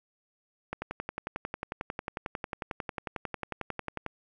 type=click train; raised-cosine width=0.5 ms; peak=-18 dBFS; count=38; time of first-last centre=0.73-4.063 s; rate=11.1 Hz; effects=none